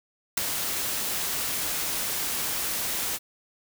white noise with ADSR envelope, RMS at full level -20 dBFS, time 0.37-3.19 s, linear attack 8 ms, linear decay 3 ms, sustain -9 dB, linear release 43 ms, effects none

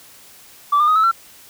sine tone with pitch steps, 1160 / 1205.1 / 1251.9 / 1300.6 / 1351.1 Hz, D6 / D6 / D#6 / E6 / E6, -22 / +44 / +10 / -24 / +42 cents, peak -10 dBFS, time 0.72-1.115 s, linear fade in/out 10 ms, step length 79 ms, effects tanh soft clip ceiling -9 dBFS + white hiss -45 dBFS RMS until 1.49 s

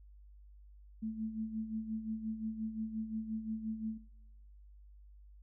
sine tone with tremolo, 220 Hz, A3, in tune, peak -34 dBFS, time 1.02-3.98 s, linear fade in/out 10 ms, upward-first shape sine, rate 5.7 Hz, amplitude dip 75%, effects noise-tail reverb RT60 0.9 s tail -22 dB re dry + added 50 Hz sine -54 dBFS peak until 5.42 s

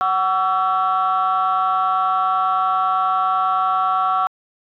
sine tone cluster, 749 / 1132 / 1335 Hz, F#5 / C#6 / E6, +21 / +36 / +22 cents, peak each -19 dBFS, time 0.01-4.27 s, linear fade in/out 0 ms, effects tanh soft clip ceiling -10 dBFS

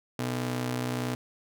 sawtooth ring-modulated tone, 186 Hz, F#3, 9 cents sharp, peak -22 dBFS, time 0.19-1.15 s, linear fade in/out 2 ms, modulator 62.3 Hz, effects none

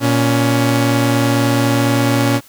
sawtooth tone pair together, 117.93 / 280 Hz, A#2 / C#4, +21 / +18 cents, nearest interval octave + minor third, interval 1497 cents, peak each -11 dBFS, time 0-2.41 s, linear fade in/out 50 ms, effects white hiss -45 dBFS RMS until 2.48 s

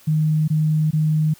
sine tone bursts, 154.9 Hz, D#3, 7 cents flat, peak -15 dBFS, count 3, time 0.07-1.34 s, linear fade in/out 10 ms, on 410 ms, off 20 ms, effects white hiss -50 dBFS RMS until 1.39 s

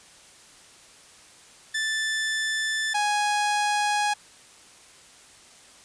sawtooth tone pair in turn, 1760 / 830.6 Hz, A6 / G#5, 0 / 0 cents, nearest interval octave + minor second, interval 1300 cents, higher first, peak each -21 / -18 dBFS, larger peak second, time 1.74-2.94 / 2.94-4.14 s, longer neither, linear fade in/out 10 ms, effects white hiss -51 dBFS RMS until 5.84 s + resampled to 22050 Hz

